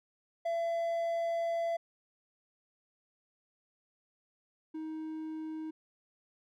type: tone pair in turn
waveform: triangle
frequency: 673 / 314.9 Hz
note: E5 / D#4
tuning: +36 / +21 cents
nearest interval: octave + minor second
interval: 1315 cents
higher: first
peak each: -28 / -35 dBFS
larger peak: first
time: 0.45-1.77 / 4.74-5.71 s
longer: first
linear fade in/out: 10 ms
effects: none